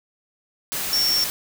sine tone in noise, 5470 Hz, F8, 37 cents flat, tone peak -18 dBFS, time 0.93-1.24 s, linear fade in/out 0 ms, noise white, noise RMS -27 dBFS, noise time 0.72-1.3 s, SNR +6 dB, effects none

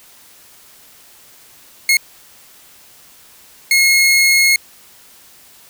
sawtooth tone bursts at uneven times, 2163 Hz, C#7, 43 cents flat, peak -6 dBFS, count 2, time 1.89-1.97 / 3.71-4.56 s, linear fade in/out 2 ms, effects white hiss -45 dBFS RMS until 5.69 s

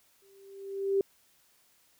sine tone with exponential growth, 392.5 Hz, G4, 2 cents sharp, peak -21 dBFS, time 0.22-1.01 s, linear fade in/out 2 ms, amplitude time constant 170 ms, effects white hiss -66 dBFS RMS until 1.99 s

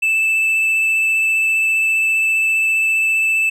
triangle tone with vibrato, 2637 Hz, E7, in tune, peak -12 dBFS, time 0.02-3.5 s, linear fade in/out 10 ms, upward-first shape triangle, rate 15 Hz, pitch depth 9 cents each way, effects none

